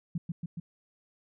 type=tone with echo; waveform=sine; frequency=168.9 Hz; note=E3; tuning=42 cents sharp; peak=-28 dBFS; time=0.15-0.18 s; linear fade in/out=5 ms; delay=140 ms; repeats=3; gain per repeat=-2 dB; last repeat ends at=0.6 s; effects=none